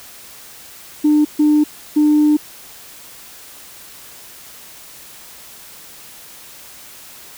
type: tone bursts at uneven times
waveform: sine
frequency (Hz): 300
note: D4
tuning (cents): +37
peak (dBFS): -8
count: 3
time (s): 1.04-1.25 / 1.39-1.64 / 1.96-2.37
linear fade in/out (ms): 10
effects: tanh soft clip ceiling -6 dBFS + white hiss -39 dBFS RMS until 7.37 s